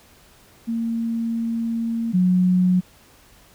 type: tone pair in turn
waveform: sine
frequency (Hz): 229.5 / 182.15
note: A#3 / F#3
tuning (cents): -27 / -27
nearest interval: major third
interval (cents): 400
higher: first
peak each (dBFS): -21 / -14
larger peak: second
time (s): 0.67-2.13 / 2.13-2.81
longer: first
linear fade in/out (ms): 20
effects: pink hiss -52 dBFS RMS until 3.54 s

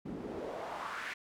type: noise with band-pass filter sweep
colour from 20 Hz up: pink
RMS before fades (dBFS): -41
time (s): 0.05-1.14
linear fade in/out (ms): 10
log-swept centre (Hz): 220 to 2000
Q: 2.2
effects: none

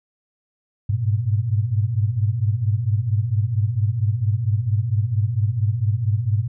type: tone cluster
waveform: sine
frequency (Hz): 100.6 / 105 / 120.6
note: G2 / G#2 / B2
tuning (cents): +45 / +19 / -41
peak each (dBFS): -22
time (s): 0.89-6.48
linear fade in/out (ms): 10
effects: none

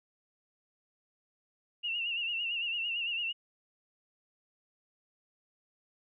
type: tone with vibrato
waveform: sine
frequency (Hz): 2780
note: F7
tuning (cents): -9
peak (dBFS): -31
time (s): 1.83-3.33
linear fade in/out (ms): 20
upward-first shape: sine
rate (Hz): 8.9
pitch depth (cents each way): 72
effects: none

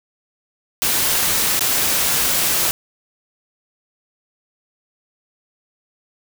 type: noise with dropouts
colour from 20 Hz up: white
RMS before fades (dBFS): -18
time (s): 0.82-2.71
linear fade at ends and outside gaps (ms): 0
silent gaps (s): 1.593-1.608
effects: none

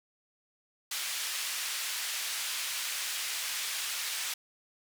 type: band-pass noise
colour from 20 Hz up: pink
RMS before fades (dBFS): -35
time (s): 0.91-4.34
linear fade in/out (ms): 5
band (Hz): 2100 to 13000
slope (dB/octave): 12
effects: none

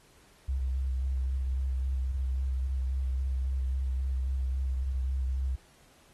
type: tone with vibrato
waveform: sine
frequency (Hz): 65.41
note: C2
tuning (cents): 0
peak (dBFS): -27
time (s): 0.48-5.56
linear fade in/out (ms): 10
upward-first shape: square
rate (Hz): 3.7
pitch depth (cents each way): 19
effects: pink hiss -61 dBFS RMS until 6.13 s + AAC 32 kbps

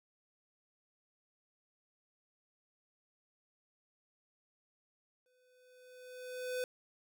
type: tone with exponential growth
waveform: square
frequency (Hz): 503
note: B4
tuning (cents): +32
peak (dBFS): -34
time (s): 5.26-6.64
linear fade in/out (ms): 1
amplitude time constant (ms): 300
effects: none

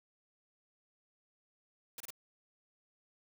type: noise bursts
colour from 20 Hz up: white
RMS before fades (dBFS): -45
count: 3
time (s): 1.98-2.105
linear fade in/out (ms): 2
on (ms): 23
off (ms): 28
effects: none

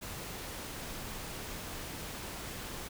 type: noise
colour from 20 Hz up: pink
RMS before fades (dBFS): -42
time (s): 0.01-2.89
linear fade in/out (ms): 20
effects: none

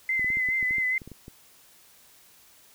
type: tone with vibrato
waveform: sine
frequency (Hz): 2045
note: C7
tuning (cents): -40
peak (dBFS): -23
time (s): 0.09-0.98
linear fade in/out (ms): 2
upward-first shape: sine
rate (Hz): 4.8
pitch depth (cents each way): 36
type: clicks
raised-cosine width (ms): 3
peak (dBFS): -29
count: 12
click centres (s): 0.195 / 0.245 / 0.303 / 0.371 / 0.488 / 0.628 / 0.709 / 0.783 / 1.018 / 1.076 / 1.117 / 1.281
effects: white hiss -56 dBFS RMS until 2.74 s

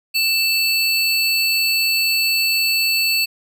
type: tone pair together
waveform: square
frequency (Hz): 2651 / 4458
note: E7 / C#8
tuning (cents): +9 / +9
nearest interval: major sixth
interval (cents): 900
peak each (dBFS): -19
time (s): 0.14-3.26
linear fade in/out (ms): 20
effects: none

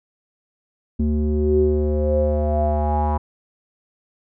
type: tone with low-pass filter sweep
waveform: square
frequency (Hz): 75.1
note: D2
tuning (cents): +39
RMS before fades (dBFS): -19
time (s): 0.99-3.18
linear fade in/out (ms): 10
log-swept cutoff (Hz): 270 to 930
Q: 9.5
effects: none

